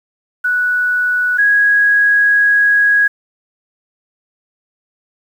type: tone pair in turn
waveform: sine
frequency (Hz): 1476 / 1656.8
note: F#6 / G#6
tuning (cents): -5 / -5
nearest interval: major second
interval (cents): 200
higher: second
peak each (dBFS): -12 / -8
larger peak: second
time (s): 0.44-1.38 / 1.38-3.08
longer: second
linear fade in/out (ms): 10
effects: 7-bit